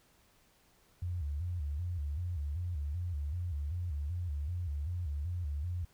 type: tone with vibrato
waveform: sine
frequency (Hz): 80.1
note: E2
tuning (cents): -49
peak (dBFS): -33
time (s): 1.02-5.85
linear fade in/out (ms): 5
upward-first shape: square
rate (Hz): 2.6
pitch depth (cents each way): 170
effects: pink hiss -67 dBFS RMS until 5.93 s